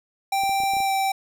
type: tone with pitch glide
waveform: square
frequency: 784 to 777.2 Hz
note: G5 to G5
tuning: 0 to -15 cents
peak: -21 dBFS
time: 0.32-1.12 s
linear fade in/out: 5 ms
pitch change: -15 cents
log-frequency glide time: 0.84-0.91 s
type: clicks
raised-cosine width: 2 ms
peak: -27 dBFS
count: 7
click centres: 0.436 / 0.494 / 0.603 / 0.636 / 0.736 / 0.768 / 0.804 s
effects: none